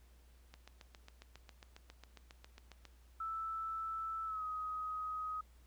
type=click train; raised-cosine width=0.2 ms; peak=-35 dBFS; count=18; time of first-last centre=0.54-2.853 s; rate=7.35 Hz
type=tone with pitch glide; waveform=sine; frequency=1318.5 to 1259.7 Hz; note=E6 to D#6; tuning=0 to +21 cents; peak=-38 dBFS; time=3.2-5.41 s; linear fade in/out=5 ms; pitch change=-79 cents; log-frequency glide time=4.25-4.44 s
effects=added 60 Hz sine -60 dBFS peak until 5.66 s + pink hiss -71 dBFS RMS until 5.66 s